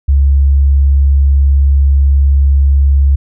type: tone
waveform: sine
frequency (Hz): 69.3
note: C#2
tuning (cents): 0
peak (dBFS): -5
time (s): 0.08-3.16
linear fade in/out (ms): 10
effects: none